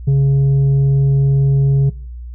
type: tone with tanh clipping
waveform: sine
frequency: 137.8 Hz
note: C#3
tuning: 10 cents flat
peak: -10 dBFS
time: 0.07-1.9 s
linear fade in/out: 10 ms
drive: 3 dB
effects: noise-tail reverb RT60 0.5 s tail -21 dB re dry + added 60 Hz sine -27 dBFS peak until 2.34 s